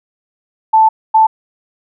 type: tone bursts at uneven times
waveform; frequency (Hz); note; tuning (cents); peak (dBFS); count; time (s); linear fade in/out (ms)
sine; 880; A5; 0; -5; 2; 0.73-0.89 / 1.14-1.27; 10
effects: none